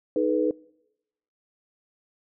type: chord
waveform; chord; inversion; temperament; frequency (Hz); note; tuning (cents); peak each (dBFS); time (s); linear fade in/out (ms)
sine; G# minor; second; equal with one note detuned; 311.1 / 426.2 / 493.9; D#4 / G#4 / B4; 0 / +45 / 0; -25 / -26 / -24; 0.16-0.51; 2
effects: noise-tail reverb RT60 0.9 s tail -24 dB re dry